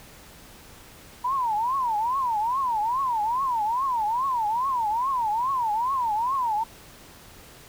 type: tone with vibrato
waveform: sine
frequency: 958 Hz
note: A#5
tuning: 47 cents sharp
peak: -22 dBFS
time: 1.24-6.64 s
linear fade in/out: 10 ms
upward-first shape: triangle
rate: 2.4 Hz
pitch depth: 270 cents each way
effects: pink hiss -48 dBFS RMS until 7.68 s